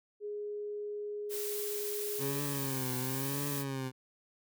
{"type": "tone", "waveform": "sine", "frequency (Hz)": 415.3, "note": "G#4", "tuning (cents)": 0, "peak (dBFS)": -36, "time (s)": [0.2, 2.41], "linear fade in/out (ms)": 50}
{"type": "noise", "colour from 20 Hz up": "blue", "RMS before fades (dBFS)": -39, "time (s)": [1.29, 3.65], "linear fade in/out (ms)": 50}
{"type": "tone with vibrato", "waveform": "20% pulse", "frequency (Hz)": 135.1, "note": "C#3", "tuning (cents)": -44, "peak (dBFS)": -30, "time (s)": [2.18, 3.92], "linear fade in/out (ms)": 50, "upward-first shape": "triangle", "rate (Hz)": 0.97, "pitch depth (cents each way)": 120}
{"effects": []}